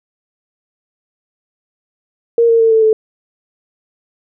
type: tone with pitch steps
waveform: sine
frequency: 466.2 / 458.7 / 451.4 / 444.1 / 437 Hz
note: A#4 / A#4 / A4 / A4 / A4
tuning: 0 / -28 / +44 / +16 / -12 cents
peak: -7 dBFS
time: 2.38-2.93 s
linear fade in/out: 2 ms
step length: 110 ms
effects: none